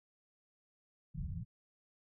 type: low-pass noise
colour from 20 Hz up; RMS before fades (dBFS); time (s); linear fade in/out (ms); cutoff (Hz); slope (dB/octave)
white; -41; 1.14-1.45; 20; 180; 96
effects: none